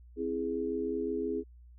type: chord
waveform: sine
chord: C augmented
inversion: none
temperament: equal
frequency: 261.6 / 329.6 / 415.3 Hz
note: C4 / E4 / G#4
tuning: 0 / 0 / 0 cents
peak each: -36 / -36 / -33 dBFS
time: 0.16-1.44 s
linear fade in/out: 50 ms
effects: added 60 Hz sine -51 dBFS peak until 1.78 s